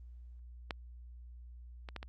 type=clicks; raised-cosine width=0.3 ms; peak=-20 / -29 / -25 / -28 dBFS; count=4; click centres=0.708 / 1.888 / 1.963 / 2.029 s; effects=added 60 Hz sine -48 dBFS peak until 2.08 s + Opus 32 kbps